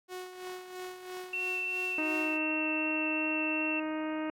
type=tone with tremolo; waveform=sawtooth; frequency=366.8 Hz; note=F#4; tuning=15 cents flat; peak=-34 dBFS; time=0.08-2.39 s; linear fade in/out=50 ms; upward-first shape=sine; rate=3 Hz; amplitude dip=60%
type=tone with vibrato; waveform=sine; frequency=2700 Hz; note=E7; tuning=41 cents sharp; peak=-31 dBFS; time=1.33-3.8 s; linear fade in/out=5 ms; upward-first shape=triangle; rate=2.7 Hz; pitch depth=11 cents each way
type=harmonic tone; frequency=311.1 Hz; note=D#4; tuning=in tune; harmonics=1 / 2 / 3 / 4 / 5 / 6 / 7 / 8 / 9; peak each=-33 / -39 / -43 / -45 / -47 / -49 / -50 / -51 / -52 dBFS; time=1.98-4.3 s; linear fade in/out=2 ms
effects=AAC 64 kbps